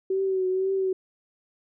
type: tone with vibrato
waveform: sine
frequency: 378.6 Hz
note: F#4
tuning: 40 cents sharp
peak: -22 dBFS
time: 0.1-0.93 s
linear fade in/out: 5 ms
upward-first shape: triangle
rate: 2 Hz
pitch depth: 44 cents each way
effects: none